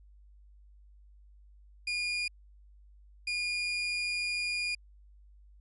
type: tone bursts at uneven times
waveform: 30% pulse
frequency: 2431 Hz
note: D#7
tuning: 41 cents flat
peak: -28 dBFS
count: 2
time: 1.87-2.28 / 3.27-4.75 s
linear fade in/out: 5 ms
effects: added 50 Hz sine -54 dBFS peak until 5.6 s + resampled to 24000 Hz